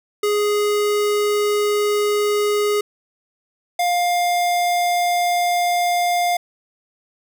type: tone pair in turn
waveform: square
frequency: 415.3 / 704.5 Hz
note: G#4 / F5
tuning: 0 / +15 cents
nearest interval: major sixth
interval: 915 cents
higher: second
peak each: -17 dBFS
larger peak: neither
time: 0.23-2.81 / 3.79-6.37 s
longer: neither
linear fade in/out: 5 ms
effects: none